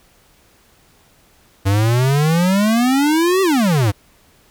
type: exponential two-way sweep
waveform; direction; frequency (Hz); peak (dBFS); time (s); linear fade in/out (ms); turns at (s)
square; up then down; 95.3 to 392 to 95.3; -13; 1.65-3.92; 20; 3.42
effects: pink hiss -53 dBFS RMS until 4.5 s